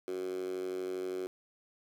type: tone with high-pass filter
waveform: 10% pulse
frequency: 92.5 Hz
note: F#2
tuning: in tune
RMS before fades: -37 dBFS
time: 0.08-1.27 s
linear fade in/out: 0 ms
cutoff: 360 Hz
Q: 6.4
effects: none